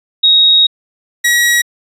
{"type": "tone pair in turn", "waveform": ["sine", "sawtooth"], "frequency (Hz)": [3772, 1912.9], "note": ["A#7", "A#6"], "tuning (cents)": [20, 44], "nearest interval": "octave", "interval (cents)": 1176, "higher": "first", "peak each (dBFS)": -5, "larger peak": "neither", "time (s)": [[0.23, 0.67], [1.24, 1.62]], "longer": "first", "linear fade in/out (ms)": 10, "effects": ["resampled to 32000 Hz"]}